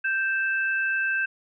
sine tone pair together, 1568 / 2632 Hz, G6 / E7, 0 / -3 cents, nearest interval major sixth, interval 897 cents, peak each -23 / -30 dBFS, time 0.04-1.26 s, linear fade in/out 10 ms, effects none

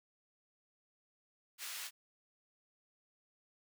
pink high-pass noise, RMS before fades -44 dBFS, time 1.58-1.91 s, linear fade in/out 50 ms, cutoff 1900 Hz, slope 12 dB/octave, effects none

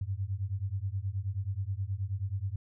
sine beating tone pair, 93 / 102.4 Hz, F#2 / G#2, +9 / -24 cents, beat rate 9.4 Hz, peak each -34 / -34 dBFS, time 0.01-2.56 s, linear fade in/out 5 ms, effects none

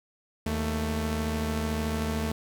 sawtooth tone pair together, 78.45 / 221.9 Hz, D#2 / A3, +15 / +15 cents, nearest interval octave + tritone, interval 1800 cents, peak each -26 dBFS, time 0.46-2.32 s, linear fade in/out 5 ms, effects none

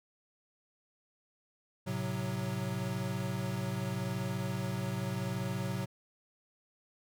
square chord, F# diminished, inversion first, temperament equal, 110 / 130.81 / 185 Hz, A2 / C3 / F#3, 0 / 0 / 0 cents, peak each -39 / -38 / -38 dBFS, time 1.86-5.86 s, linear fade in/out 20 ms, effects none

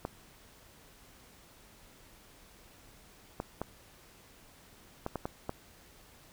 clicks, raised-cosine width 1 ms, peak -20 dBFS, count 7, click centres 0.051 / 3.401 / 3.616 / 5.064 / 5.157 / 5.255 / 5.494 s, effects pink hiss -58 dBFS RMS until 6.32 s

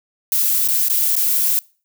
violet noise with dropouts, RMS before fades -17 dBFS, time 0.32-1.59 s, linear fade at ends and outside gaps 0 ms, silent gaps 0.676-0.686 / 0.883-0.899 / 1.154-1.165 s, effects noise-tail reverb RT60 0.4 s tail -25 dB re dry

